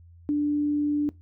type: tone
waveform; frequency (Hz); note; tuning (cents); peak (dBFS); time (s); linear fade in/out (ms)
sine; 293.7; D4; 0; -21; 0.29-1.09; 0
effects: noise-tail reverb RT60 0.2 s tail -21 dB re dry + added 85 Hz sine -48 dBFS peak until 1.21 s